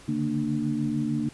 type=tone cluster; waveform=sine; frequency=142.3 / 148.9 / 229.2 / 297.2 Hz; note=C#3 / D3 / A#3 / D4; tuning=+46 / +24 / -29 / +21 cents; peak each=-32 / -35 / -27 / -29 dBFS; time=0.08-1.29 s; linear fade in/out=5 ms; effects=pink hiss -50 dBFS RMS until 1.33 s + resampled to 24000 Hz